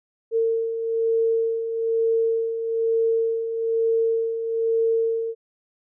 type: beating tone pair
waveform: sine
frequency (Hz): 453.2 / 454.3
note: A#4 / A#4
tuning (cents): -49 / -45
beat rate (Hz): 1.1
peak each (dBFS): -28 / -20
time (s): 0.31-5.35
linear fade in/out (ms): 50
effects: none